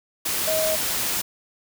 sine tone in noise, 631 Hz, D#5, 24 cents sharp, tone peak -22 dBFS, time 0.47-0.76 s, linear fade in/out 10 ms, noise white, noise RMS -25 dBFS, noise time 0.25-1.22 s, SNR 0 dB, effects none

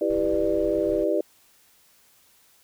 sine chord, E minor seventh, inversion none, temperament just, 329.6 / 395.6 / 494.4 / 593.3 Hz, E4 / G4 / B4 / D5, 0 / +16 / +2 / +18 cents, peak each -26 / -26 / -28 / -25 dBFS, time 0.01-1.21 s, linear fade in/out 5 ms
brown noise, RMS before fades -40 dBFS, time 0.1-1.04 s, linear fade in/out 2 ms
effects white hiss -59 dBFS RMS until 2.63 s

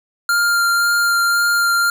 square tone with vibrato, 1396.9 Hz, F6, in tune, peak -14 dBFS, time 0.29-1.9 s, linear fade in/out 2 ms, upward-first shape sine, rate 1.9 Hz, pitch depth 9 cents each way, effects none

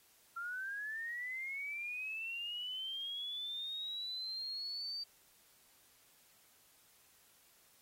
sine linear sweep, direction up, 1361 to 4644 Hz, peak -39 dBFS, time 0.36-5.04 s, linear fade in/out 10 ms, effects white hiss -67 dBFS RMS until 7.81 s + AAC 48 kbps

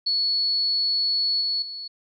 sine tone with level steps, 4400 Hz, C#8, 14 cents flat, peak -20 / -22 / -32 dBFS, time 0.06-1.88 s, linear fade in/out 10 ms, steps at 1.41 / 1.62 s, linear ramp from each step 2 ms, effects none

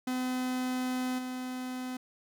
45% pulse tone with level steps, 254.1 Hz, B3, 49 cents sharp, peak -30 / -35 dBFS, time 0.07-1.97 s, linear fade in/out 5 ms, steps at 1.18 s, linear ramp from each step 10 ms, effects none

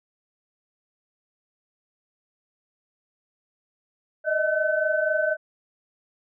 sine tone cluster, 610 / 634 / 1521 Hz, D#5 / D#5 / F#6, -34 / +32 / +47 cents, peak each -25 dBFS, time 4.24-5.37 s, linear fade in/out 50 ms, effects none

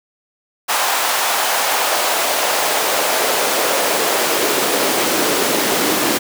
pink noise with high-pass filter sweep, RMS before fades -17 dBFS, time 0.68-6.19 s, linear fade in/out 20 ms, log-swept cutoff 880 to 290 Hz, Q 1.6, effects none

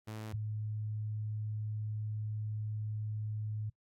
sawtooth / sine tone pair in turn, 108.8 / 107.12 Hz, A2 / A2, -19 / -46 cents, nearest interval unison, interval 27 cents, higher first, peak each -37 / -35 dBFS, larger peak second, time 0.07-0.33 / 0.33-3.7 s, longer second, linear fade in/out 10 ms, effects noise-tail reverb RT60 0.1 s tail -22 dB re dry + AAC 48 kbps

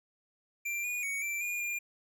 square tone with pitch steps, 2364 / 2447 / 2236 / 2344 / 2429 / 2405 Hz, D7 / D#7 / C#7 / D7 / D#7 / D7, +11 / -29 / +14 / -4 / -42 / +41 cents, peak -33 dBFS, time 0.65-1.79 s, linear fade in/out 10 ms, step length 190 ms, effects none

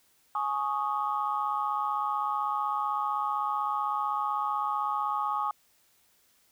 sine chord, Ab suspended fourth, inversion none, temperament equal with one note detuned, 838.3 / 1108.7 / 1244.5 Hz, Ab5 / Db6 / Eb6, +16 / 0 / 0 cents, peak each -31 dBFS, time 0.35-5.51 s, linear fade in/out 2 ms, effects tanh soft clip ceiling -17 dBFS + white hiss -66 dBFS RMS until 6.51 s

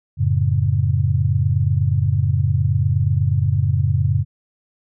sine chord, F# minor, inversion none, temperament equal with one note detuned, 90.7 / 110 / 138.59 Hz, F#2 / A2 / C#3, -34 / 0 / 0 cents, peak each -19 dBFS, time 0.17-4.25 s, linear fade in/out 50 ms, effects none

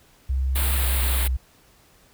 sine tone with pitch glide, 66 to 63.75 Hz, C2 to C2, +16 to -44 cents, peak -20 dBFS, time 0.29-1.37 s, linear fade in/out 10 ms, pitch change -60 cents, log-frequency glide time 0.78-1.13 s
white band-stop noise, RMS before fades -27 dBFS, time 0.55-1.28 s, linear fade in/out 10 ms, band 4200 to 8400 Hz, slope 48 dB/octave
effects pink hiss -56 dBFS RMS until 2.13 s

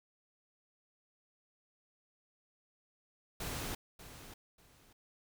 pink noise with echo, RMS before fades -40 dBFS, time 3.4-3.75 s, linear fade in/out 5 ms, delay 590 ms, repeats 2, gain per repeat -12 dB, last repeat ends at 4.93 s, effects none

